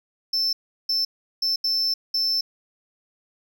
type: tone bursts at uneven times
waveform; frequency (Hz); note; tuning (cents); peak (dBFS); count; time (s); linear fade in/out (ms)
triangle; 5310; E8; +12; -19; 5; 0.33-0.53 / 0.89-1.05 / 1.42-1.56 / 1.64-1.94 / 2.14-2.41; 5
effects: none